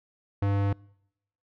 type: tone with low-pass filter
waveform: square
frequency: 100 Hz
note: G2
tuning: 35 cents sharp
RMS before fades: -25 dBFS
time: 0.42-0.73 s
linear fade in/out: 5 ms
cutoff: 1800 Hz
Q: 0.56
effects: noise-tail reverb RT60 0.8 s tail -26 dB re dry